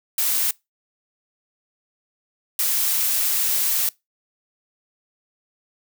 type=noise bursts at uneven times; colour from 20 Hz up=blue; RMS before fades=-21 dBFS; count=2; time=0.18-0.51 / 2.59-3.89 s; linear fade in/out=2 ms; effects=noise-tail reverb RT60 0.2 s tail -23 dB re dry